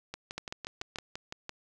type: two click trains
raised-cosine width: 0.2 ms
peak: -19 / -21 dBFS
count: 5 / 9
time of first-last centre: 0.38-0.959 / 0.14-1.494 s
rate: 6.91 / 5.91 Hz
effects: none